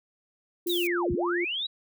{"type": "tone", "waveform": "sine", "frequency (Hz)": 349.2, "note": "F4", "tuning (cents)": 0, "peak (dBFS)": -26, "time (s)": [0.66, 1.45], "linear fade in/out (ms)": 10}
{"type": "noise", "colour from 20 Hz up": "violet", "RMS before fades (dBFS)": -36, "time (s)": [0.67, 0.87], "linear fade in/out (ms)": 0}
{"type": "linear two-way sweep", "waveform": "sine", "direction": "down then up", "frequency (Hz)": [3951, 30.58, 3951], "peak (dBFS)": -28, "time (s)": [0.69, 1.67], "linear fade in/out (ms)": 10, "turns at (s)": 1.12}
{"effects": []}